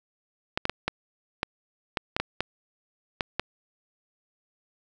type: clicks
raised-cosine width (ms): 0.3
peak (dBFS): -9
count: 11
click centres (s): 0.575 / 0.654 / 0.696 / 0.88 / 1.431 / 1.972 / 2.165 / 2.2 / 2.406 / 3.208 / 3.396
effects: none